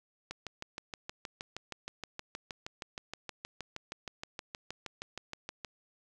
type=click train; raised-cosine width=0.2 ms; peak=-22 dBFS; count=35; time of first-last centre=0.31-5.648 s; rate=6.37 Hz; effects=none